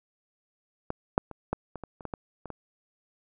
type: clicks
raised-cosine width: 1 ms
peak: -16 / -7 / -26 / -13 / -23 / -24 / -29 / -20 / -19 / -25 / -23 dBFS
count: 11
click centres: 0.904 / 1.179 / 1.313 / 1.53 / 1.757 / 1.837 / 2.008 / 2.053 / 2.138 / 2.457 / 2.503 s
effects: none